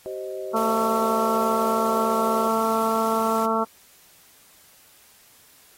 sine chord, C minor, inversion second, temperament equal with one note detuned, 383.7 / 523.3 / 622.3 Hz, G4 / C5 / Eb5, -37 / 0 / 0 cents, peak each -32 / -35 / -34 dBFS, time 0.06-2.48 s, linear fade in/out 0 ms
harmonic tone, 223.5 Hz, A3, 27 cents sharp, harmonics 1 / 2 / 3 / 4 / 5 / 6, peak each -27 / -27 / -27 / -27 / -27 / -27 dBFS, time 0.53-3.65 s, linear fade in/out 20 ms
white noise, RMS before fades -39 dBFS, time 0.56-3.46 s, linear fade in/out 5 ms
effects white hiss -54 dBFS RMS until 5.77 s + AAC 48 kbps

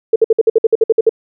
sine tone bursts, 447.8 Hz, A4, 30 cents sharp, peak -5 dBFS, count 12, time 0.13-1.094 s, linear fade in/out 5 ms, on 29 ms, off 56 ms, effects none

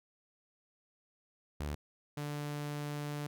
sawtooth tone pair in turn, 73.42 / 146.84 Hz, D2 / D3, 0 / 0 cents, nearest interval octave, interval 1200 cents, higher second, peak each -32 / -33 dBFS, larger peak first, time 1.6-1.75 / 2.17-3.27 s, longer second, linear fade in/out 5 ms, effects none

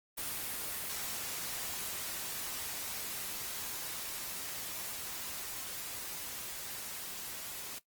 white noise with level ramp, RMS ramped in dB -38 to -43 dBFS, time 0.17-7.79 s, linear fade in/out 10 ms, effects noise-tail reverb RT60 0.1 s tail -17 dB re dry + Opus 24 kbps

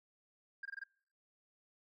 sine tone bursts, 1605 Hz, G6, 40 cents sharp, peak -39 dBFS, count 5, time 0.63-0.838 s, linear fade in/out 5 ms, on 24 ms, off 22 ms, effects noise-tail reverb RT60 0.6 s tail -26 dB re dry + tanh soft clip ceiling -39 dBFS

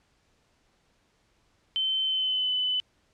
sine tone with pitch glide, 3081 to 3009 Hz, G7 to F#7, -31 to +28 cents, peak -24 dBFS, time 1.76-2.8 s, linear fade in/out 0 ms, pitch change -41 cents, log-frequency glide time 2.03-2.53 s, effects pink hiss -68 dBFS RMS until 3.13 s + low-pass 7000 Hz 12 dB/octave

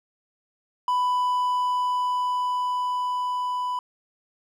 triangle tone with level ramp, 994 Hz, B5, 11 cents sharp, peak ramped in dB -18 to -23 dBFS, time 0.88-3.79 s, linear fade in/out 2 ms, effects none

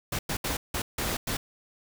pink noise bursts at uneven times, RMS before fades -30 dBFS, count 6, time 0.12-0.19 / 0.29-0.37 / 0.44-0.57 / 0.74-0.82 / 0.98-1.17 / 1.27-1.37 s, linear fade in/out 5 ms, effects none

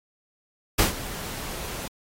pink noise with ADSR envelope, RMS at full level -18 dBFS, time 0.78-1.88 s, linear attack 13 ms, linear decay 130 ms, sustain -17 dB, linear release 4 ms, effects AAC 48 kbps

